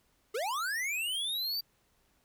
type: linear sweep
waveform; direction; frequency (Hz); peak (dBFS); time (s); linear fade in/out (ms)
square; up; 391.6 to 4699; -32; 0.34-1.61; 10
effects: pink hiss -71 dBFS RMS until 2.24 s